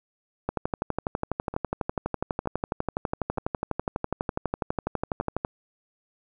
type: two click trains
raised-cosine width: 1 ms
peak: -20 / -12 dBFS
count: 5 / 61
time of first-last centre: 1.54-5.21 / 0.49-5.449 s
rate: 1.09 / 12.1 Hz
effects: none